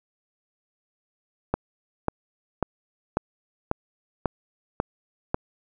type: click train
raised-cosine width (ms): 1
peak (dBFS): -8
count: 8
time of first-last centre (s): 1.54-5.344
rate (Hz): 1.84
effects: none